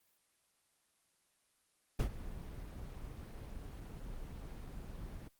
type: noise with ADSR envelope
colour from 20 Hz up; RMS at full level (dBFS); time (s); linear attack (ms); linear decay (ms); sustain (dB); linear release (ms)
brown; -29; 1.99-5.29; 8; 84; -17; 17
effects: white hiss -75 dBFS RMS until 5.39 s + Opus 24 kbps